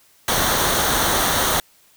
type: noise with comb filter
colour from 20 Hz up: pink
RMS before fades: -19 dBFS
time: 0.28-1.6 s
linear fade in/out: 2 ms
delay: 0.4 ms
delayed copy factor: -0.55
effects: white hiss -55 dBFS RMS until 1.96 s